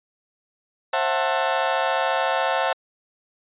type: chord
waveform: 30% pulse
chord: F# half-diminished seventh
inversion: second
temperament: just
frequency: 532.8 / 666 / 740 / 888 Hz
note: C5 / E5 / F#5 / A5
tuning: +31 / +18 / 0 / +16 cents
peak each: -23 dBFS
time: 0.93-2.73 s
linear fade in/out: 5 ms
effects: resampled to 8000 Hz